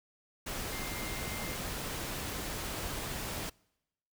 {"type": "tone in noise", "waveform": "sine", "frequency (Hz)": 2100, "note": "C7", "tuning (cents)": 6, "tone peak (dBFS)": -45, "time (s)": [0.72, 1.55], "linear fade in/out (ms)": 10, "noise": "pink", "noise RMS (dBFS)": -38, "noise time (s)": [0.46, 3.5], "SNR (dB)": -10, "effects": ["noise-tail reverb RT60 0.9 s tail -26 dB re dry"]}